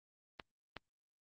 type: clicks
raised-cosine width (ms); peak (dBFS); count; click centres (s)
0.3; -27; 2; 0.398 / 0.767
effects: Opus 32 kbps